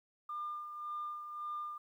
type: tone with tremolo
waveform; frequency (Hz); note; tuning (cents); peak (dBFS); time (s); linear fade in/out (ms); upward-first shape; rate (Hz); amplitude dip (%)
sine; 1202; D6; +40; -36; 0.29-1.78; 5; sine; 1.8; 55
effects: tanh soft clip ceiling -33 dBFS + 12-bit